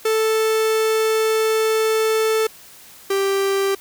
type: tone pair in turn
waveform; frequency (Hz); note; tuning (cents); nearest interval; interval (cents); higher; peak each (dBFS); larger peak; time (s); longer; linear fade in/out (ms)
45% pulse; 440 / 392; A4 / G4; 0 / 0; major second; 200; first; -16 / -17; first; 0.05-2.47 / 3.1-3.75; first; 5
effects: white hiss -44 dBFS RMS until 3.8 s